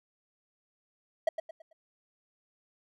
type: tone with echo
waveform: triangle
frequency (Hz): 647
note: E5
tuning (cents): -32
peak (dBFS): -20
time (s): 1.27-1.29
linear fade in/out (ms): 5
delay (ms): 110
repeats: 4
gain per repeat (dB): -9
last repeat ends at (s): 1.73
effects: none